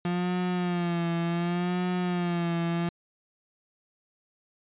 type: tone with vibrato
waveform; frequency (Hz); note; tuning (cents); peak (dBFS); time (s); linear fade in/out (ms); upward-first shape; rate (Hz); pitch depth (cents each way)
35% pulse; 174.61; F3; 0; -24; 0.05-2.89; 2; sine; 0.68; 59
effects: resampled to 8000 Hz